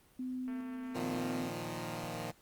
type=tone with tremolo; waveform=sine; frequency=254.9 Hz; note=C4; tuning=45 cents flat; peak=-36 dBFS; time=0.19-1.49 s; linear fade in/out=5 ms; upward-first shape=square; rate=1.2 Hz; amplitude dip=30%
type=click train; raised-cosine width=0.5 ms; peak=-38 dBFS; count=210; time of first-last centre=0.48-1.409 s; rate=225 Hz
type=chord; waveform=10% pulse; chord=Bb suspended fourth; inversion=none; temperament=equal; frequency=116.54 / 155.56 / 174.61 Hz; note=Bb2 / Eb3 / F3; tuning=0 / 0 / 0 cents; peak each=-34 dBFS; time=0.94-2.32 s; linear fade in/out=20 ms
effects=pink hiss -65 dBFS RMS until 2.41 s + Opus 32 kbps